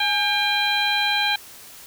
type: harmonic tone with a mistuned harmonic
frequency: 799 Hz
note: G5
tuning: 33 cents sharp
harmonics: 1 / 2 / 3 / 4 / 5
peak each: -25 / -25 / -25 / -25 / -25 dBFS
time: 0-1.36 s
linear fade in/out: 5 ms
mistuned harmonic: 1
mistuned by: +74 cents
effects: white hiss -43 dBFS RMS until 1.86 s